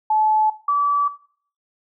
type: tone pair in turn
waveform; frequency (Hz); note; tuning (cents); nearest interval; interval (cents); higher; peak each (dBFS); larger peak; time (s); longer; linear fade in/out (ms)
sine; 863 / 1152; A5 / D6; -34 / -34; perfect fourth; 500; second; -15; neither; 0.1-0.5 / 0.68-1.08; neither; 5
effects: noise-tail reverb RT60 0.5 s tail -17 dB re dry